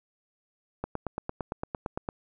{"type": "click train", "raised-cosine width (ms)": 1, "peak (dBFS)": -17, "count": 12, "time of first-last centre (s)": [0.84, 2.089], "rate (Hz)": 8.81, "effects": []}